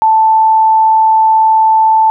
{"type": "tone", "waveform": "sine", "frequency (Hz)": 881, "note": "A5", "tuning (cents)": 2, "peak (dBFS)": -5, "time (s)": [0.02, 2.1], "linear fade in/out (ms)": 0, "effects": []}